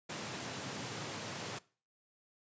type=high-pass noise; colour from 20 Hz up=pink; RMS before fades=-42 dBFS; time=0.09-1.59 s; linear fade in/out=10 ms; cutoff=100 Hz; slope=48 dB/octave; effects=noise-tail reverb RT60 0.4 s tail -21 dB re dry + resampled to 16000 Hz